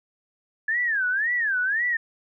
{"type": "tone with vibrato", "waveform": "sine", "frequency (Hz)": 1700, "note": "G#6", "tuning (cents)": 40, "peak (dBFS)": -21, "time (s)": [0.68, 1.97], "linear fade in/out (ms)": 5, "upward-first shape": "sine", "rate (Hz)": 1.9, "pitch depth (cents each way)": 250, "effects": []}